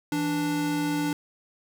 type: tone pair together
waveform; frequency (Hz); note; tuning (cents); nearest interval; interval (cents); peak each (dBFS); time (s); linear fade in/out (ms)
square; 164.81 / 293.7; E3 / D4; 0 / 0; minor seventh; 1000; -33 / -26; 0.12-1.13; 2
effects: none